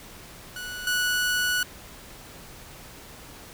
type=tone with level steps; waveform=sawtooth; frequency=1473 Hz; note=F#6; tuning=8 cents flat; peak=-30 / -19 dBFS; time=0.56-1.63 s; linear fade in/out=2 ms; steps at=0.87 s; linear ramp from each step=2 ms; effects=pink hiss -45 dBFS RMS until 3.53 s